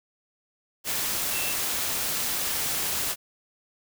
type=tone in noise; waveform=sine; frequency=2680 Hz; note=E7; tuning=28 cents sharp; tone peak=-33 dBFS; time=1.31-1.56 s; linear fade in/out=50 ms; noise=white; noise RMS=-28 dBFS; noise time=0.84-3.16 s; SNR=-8 dB; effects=none